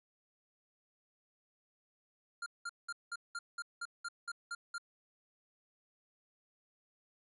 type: tone bursts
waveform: square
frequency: 1396.9 Hz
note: F6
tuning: in tune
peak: -39 dBFS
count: 11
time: 2.42-4.782 s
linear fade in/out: 5 ms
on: 42 ms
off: 190 ms
effects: resampled to 24000 Hz